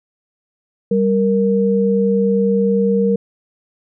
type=tone pair together; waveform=sine; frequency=196.01 / 466.2 Hz; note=G3 / A#4; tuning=0 / 0 cents; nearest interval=octave + minor third; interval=1500 cents; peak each=-15 dBFS; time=0.91-3.16 s; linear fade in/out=5 ms; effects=none